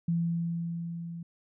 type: tone with level ramp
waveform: sine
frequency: 168.8 Hz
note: E3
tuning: 41 cents sharp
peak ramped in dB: -24 to -37 dBFS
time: 0.08-1.23 s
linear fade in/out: 5 ms
effects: none